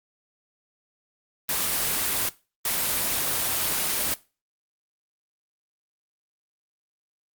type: noise bursts at uneven times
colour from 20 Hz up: white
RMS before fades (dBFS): -25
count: 2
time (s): 1.49-2.29 / 2.65-4.14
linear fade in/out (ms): 2
effects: noise-tail reverb RT60 0.3 s tail -19 dB re dry + Opus 24 kbps